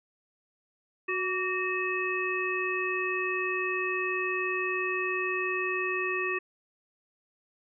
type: harmonic tone with a mistuned harmonic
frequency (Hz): 368.6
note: F#4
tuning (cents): -7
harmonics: 1 / 3 / 5 / 7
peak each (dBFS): -32 / -35 / -33 / -32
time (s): 1.08-6.39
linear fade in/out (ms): 10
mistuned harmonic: 3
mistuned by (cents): +60
effects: none